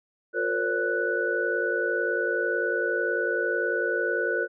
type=tone cluster; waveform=sine; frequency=357.9 / 457.9 / 516 / 567 / 1483 Hz; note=F4 / A#4 / C5 / C#5 / F#6; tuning=+42 / -31 / -24 / +39 / +4 cents; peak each=-31 / -29 / -32 / -33 / -27 dBFS; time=0.33-4.48 s; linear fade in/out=50 ms; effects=none